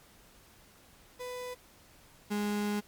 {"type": "tone pair in turn", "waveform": "35% pulse", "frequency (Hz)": [497.8, 207], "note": ["B4", "G#3"], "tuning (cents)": [14, -5], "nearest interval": "octave + minor third", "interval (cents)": 1519, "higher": "first", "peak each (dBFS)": [-36, -28], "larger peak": "second", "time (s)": [[1.19, 1.55], [2.3, 2.81]], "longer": "second", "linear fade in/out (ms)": 20, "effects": ["pink hiss -59 dBFS RMS until 2.87 s", "MP3 96 kbps"]}